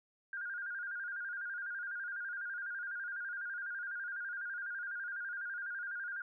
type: tone with vibrato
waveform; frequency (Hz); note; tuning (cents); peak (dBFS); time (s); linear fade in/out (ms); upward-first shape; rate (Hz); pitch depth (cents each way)
sine; 1514; F#6; +39; -38; 0.33-6.22; 2; square; 12; 84
effects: none